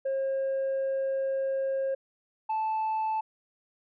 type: tone pair in turn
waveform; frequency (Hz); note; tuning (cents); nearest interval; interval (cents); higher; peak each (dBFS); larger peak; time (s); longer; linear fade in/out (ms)
sine; 538 / 875.9; C5 / A5; +48 / -8; minor sixth; 844; second; -24; neither; 0.05-1.95 / 2.49-3.21; first; 10
effects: tanh soft clip ceiling -25 dBFS